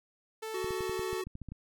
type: tone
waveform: sawtooth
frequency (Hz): 440.3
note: A4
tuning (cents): +1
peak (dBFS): -33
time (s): 0.42-1.22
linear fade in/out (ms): 10
type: tone with vibrato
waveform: square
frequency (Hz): 372.9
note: F#4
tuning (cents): +14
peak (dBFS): -35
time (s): 0.54-1.24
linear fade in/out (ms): 5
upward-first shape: triangle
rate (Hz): 14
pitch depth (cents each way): 13
type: clicks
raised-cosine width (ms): 5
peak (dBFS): -30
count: 11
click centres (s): 0.644 / 0.707 / 0.807 / 0.895 / 0.994 / 1.13 / 1.27 / 1.354 / 1.417 / 1.487 / 1.52
effects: none